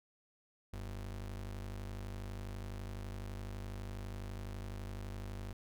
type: ring-modulated tone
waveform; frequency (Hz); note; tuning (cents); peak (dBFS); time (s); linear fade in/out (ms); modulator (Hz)
square; 71.7; D2; -41; -39; 0.73-5.53; 5; 26
effects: none